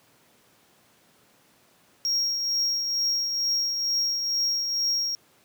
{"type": "tone with tremolo", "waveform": "triangle", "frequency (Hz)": 5588, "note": "F8", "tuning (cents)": 0, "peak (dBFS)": -20, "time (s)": [2.05, 5.15], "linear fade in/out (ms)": 0, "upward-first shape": "triangle", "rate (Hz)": 2.2, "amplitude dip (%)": 45, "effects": ["pink hiss -60 dBFS RMS until 5.44 s", "high-pass 150 Hz 12 dB/octave"]}